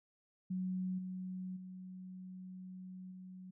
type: tone with level steps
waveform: sine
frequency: 185 Hz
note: F#3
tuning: in tune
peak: -35 / -40 / -46 / -48 dBFS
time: 0.5-3.51 s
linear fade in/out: 10 ms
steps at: 0.98 / 1.56 / 3.11 s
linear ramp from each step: 10 ms
effects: none